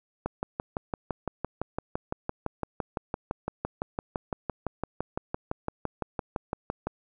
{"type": "click train", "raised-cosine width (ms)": 1, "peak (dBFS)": -15, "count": 40, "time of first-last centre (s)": [0.26, 6.87], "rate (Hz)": 5.9, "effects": []}